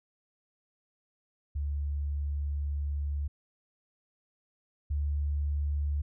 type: tone pair in turn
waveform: sine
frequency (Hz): 72.1 / 72.73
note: D2 / D2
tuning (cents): -31 / -16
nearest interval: unison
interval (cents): 15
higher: second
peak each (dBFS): -29 / -27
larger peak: second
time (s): 1.55-3.28 / 4.9-6.02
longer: first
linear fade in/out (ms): 10
effects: none